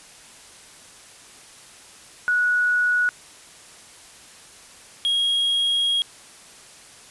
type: tone pair in turn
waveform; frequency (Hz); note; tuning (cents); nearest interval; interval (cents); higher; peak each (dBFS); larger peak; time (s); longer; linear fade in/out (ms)
sine / triangle; 1465 / 3279; F#6 / G#7; -18 / -23; octave + major second; 1395; second; -17; neither; 2.28-3.09 / 5.05-6.02; second; 0
effects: white hiss -46 dBFS RMS until 7.1 s + resampled to 24000 Hz